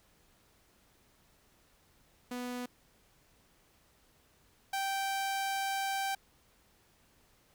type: tone pair in turn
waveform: sawtooth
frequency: 246.9 / 781.1 Hz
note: B3 / G5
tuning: 0 / -6 cents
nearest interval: octave + minor sixth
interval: 1994 cents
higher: second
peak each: -33 / -28 dBFS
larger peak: second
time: 2.31-2.66 / 4.73-6.15 s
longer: second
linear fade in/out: 5 ms
effects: pink hiss -67 dBFS RMS until 7.54 s